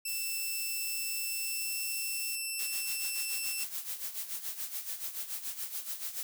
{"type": "tone with pitch glide", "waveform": "10% pulse", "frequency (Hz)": [2658, 2676], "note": ["E7", "E7"], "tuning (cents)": [14, 25], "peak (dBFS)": -26, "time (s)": [0.05, 3.64], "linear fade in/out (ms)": 5, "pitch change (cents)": 11, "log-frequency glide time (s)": [1.22, 1.9]}
{"type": "noise", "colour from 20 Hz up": "violet", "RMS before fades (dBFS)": -40, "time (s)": [0.07, 2.36], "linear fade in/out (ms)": 10}
{"type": "noise with tremolo", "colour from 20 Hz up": "blue", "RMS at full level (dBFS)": -36, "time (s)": [2.59, 6.23], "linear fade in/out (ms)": 0, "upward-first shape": "sine", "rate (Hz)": 7, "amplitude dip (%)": 70}
{"effects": []}